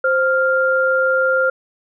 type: tone pair together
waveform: sine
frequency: 523.3 / 1397 Hz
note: C5 / F6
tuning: 0 / 0 cents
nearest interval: octave + perfect fourth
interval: 1700 cents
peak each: -16 dBFS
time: 0.04-1.5 s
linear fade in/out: 5 ms
effects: none